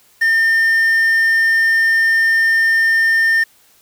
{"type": "tone with quantisation", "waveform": "triangle", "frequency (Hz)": 1810, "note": "A6", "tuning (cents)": 48, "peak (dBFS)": -9, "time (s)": [0.21, 3.44], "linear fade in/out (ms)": 10, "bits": 6, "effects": ["white hiss -52 dBFS RMS until 3.81 s"]}